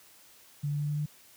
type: tone with pitch steps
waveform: sine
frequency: 145.1 / 146.11 / 147.13 / 148.15 / 149.18 Hz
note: D3 / D3 / D3 / D3 / D3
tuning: -21 / -9 / +4 / +15 / +27 cents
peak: -28 dBFS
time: 0.63-1.06 s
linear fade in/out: 10 ms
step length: 86 ms
effects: white hiss -57 dBFS RMS until 1.36 s + high-pass 60 Hz 12 dB/octave